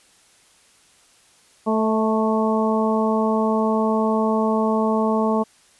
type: harmonic tone with a mistuned harmonic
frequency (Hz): 219.9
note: A3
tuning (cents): -1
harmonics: 1 / 2 / 3 / 4 / 5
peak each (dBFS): -20 / -23 / -25 / -26 / -27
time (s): 1.66-5.44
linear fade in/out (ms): 20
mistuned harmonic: 3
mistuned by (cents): -20
effects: white hiss -55 dBFS RMS until 5.79 s + resampled to 24000 Hz